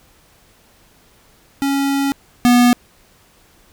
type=tone pair in turn; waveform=square; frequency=277.2 / 243.8 Hz; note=C#4 / B3; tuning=0 / -22 cents; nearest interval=major second; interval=222 cents; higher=first; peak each=-16 / -9 dBFS; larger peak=second; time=1.62-2.12 / 2.45-2.73 s; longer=first; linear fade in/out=0 ms; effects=pink hiss -52 dBFS RMS until 3.72 s